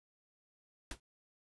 pink noise with exponential decay, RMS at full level -38 dBFS, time 0.91-1 s, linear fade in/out 2 ms, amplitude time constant 19 ms, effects resampled to 24000 Hz

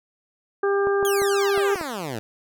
harmonic tone, 398.6 Hz, G4, 29 cents sharp, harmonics 1 / 2 / 3 / 4, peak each -19 / -30 / -29 / -30 dBFS, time 0.63-1.75 s, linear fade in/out 5 ms
clicks, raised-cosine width 1 ms, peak -17 dBFS, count 6, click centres 0.871 / 1.028 / 1.219 / 1.577 / 1.758 / 1.812 s
10% pulse exponential sweep, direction down, 3387 to 103.3 Hz, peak -20 dBFS, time 1.05-2.19 s, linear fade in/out 0 ms
effects none

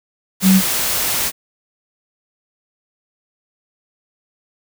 sine tone in noise, 189.3 Hz, F#3, 40 cents sharp, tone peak -8 dBFS, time 0.42-0.62 s, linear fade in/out 50 ms, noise white, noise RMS -19 dBFS, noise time 0.4-1.32 s, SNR +8 dB, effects none

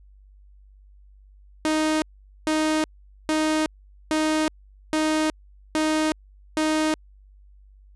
sawtooth tone bursts, 311.1 Hz, D#4, in tune, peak -16 dBFS, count 7, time 1.65-6.94 s, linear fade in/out 0 ms, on 370 ms, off 450 ms, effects added 49 Hz sine -48 dBFS peak until 7.95 s + resampled to 24000 Hz

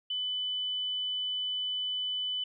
sine tone, 3000 Hz, F#7, 23 cents sharp, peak -30 dBFS, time 0.1-2.44 s, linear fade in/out 5 ms, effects none

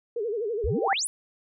sine tone with vibrato, 439.6 Hz, A4, 2 cents flat, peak -26 dBFS, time 0.16-0.88 s, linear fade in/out 5 ms, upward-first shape sine, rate 12 Hz, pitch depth 160 cents each way
sine exponential sweep, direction up, 50.8 to 11150 Hz, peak -25 dBFS, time 0.64-1.07 s, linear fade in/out 0 ms
sine tone with exponential growth, 784 Hz, G5, in tune, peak -18 dBFS, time 0.68-0.93 s, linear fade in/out 1 ms, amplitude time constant 53 ms
effects none

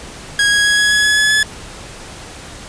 sawtooth tone with pitch steps, 1647 / 1656.5 / 1666.1 / 1675.8 / 1685.5 / 1695.3 / 1705.1 / 1715 Hz, G#6 / G#6 / G#6 / G#6 / G#6 / G#6 / G#6 / A6, -15 / -5 / +5 / +15 / +25 / +35 / +45 / -45 cents, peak -7 dBFS, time 0.39-1.43 s, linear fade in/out 2 ms, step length 130 ms, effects pink hiss -33 dBFS RMS until 2.68 s + resampled to 22050 Hz

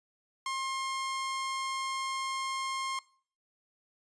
sawtooth tone, 1066 Hz, C6, 32 cents sharp, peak -28 dBFS, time 0.46-2.99 s, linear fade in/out 2 ms, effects noise-tail reverb RT60 0.5 s tail -22 dB re dry + resampled to 22050 Hz

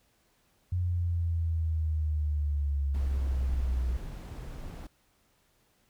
sine exponential sweep, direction down, 90.1 to 61.3 Hz, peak -26 dBFS, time 0.72-3.97 s, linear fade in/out 5 ms
brown noise, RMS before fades -40 dBFS, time 2.94-4.87 s, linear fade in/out 5 ms
effects pink hiss -69 dBFS RMS until 5.89 s

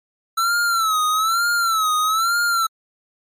square tone with vibrato, 1324 Hz, E6, 7 cents sharp, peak -17 dBFS, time 0.37-2.67 s, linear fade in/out 10 ms, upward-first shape sine, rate 1.1 Hz, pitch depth 110 cents each way, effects MP3 64 kbps

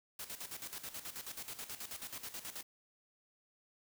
white noise with tremolo, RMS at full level -44 dBFS, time 0.19-2.63 s, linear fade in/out 5 ms, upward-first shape square, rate 9.3 Hz, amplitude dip 70%, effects none

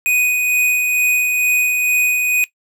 square tone with tremolo, 2489 Hz, D#7, in tune, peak -13 dBFS, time 0.06-2.44 s, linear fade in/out 0 ms, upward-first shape sine, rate 2.2 Hz, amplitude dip 30%, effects noise-tail reverb RT60 0.1 s tail -18 dB re dry

